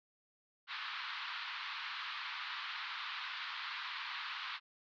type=band-pass noise; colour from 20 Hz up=pink; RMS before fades=-43 dBFS; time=0.67-4.6 s; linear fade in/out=50 ms; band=1000 to 4300 Hz; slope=48 dB/octave; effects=none